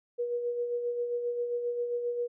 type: tone with tremolo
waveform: sine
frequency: 481 Hz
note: B4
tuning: 46 cents flat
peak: -27 dBFS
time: 0.18-2.28 s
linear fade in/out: 20 ms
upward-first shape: sine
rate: 7.5 Hz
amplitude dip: 45%
effects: none